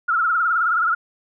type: tone with vibrato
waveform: sine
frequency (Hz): 1359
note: F6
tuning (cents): -48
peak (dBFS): -16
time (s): 0.08-0.95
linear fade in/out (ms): 10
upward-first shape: triangle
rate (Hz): 19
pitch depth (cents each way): 120
effects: none